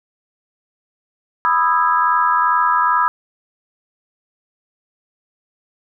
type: chord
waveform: sine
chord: E major seventh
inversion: second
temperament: just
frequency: 988.9 / 1236.1 / 1318.5 / 1648.1 Hz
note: B5 / D#6 / E6 / G#6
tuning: +2 / -12 / 0 / -14 cents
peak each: -16 / -18 / -19 / -22 dBFS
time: 1.45-3.08 s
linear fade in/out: 0 ms
effects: none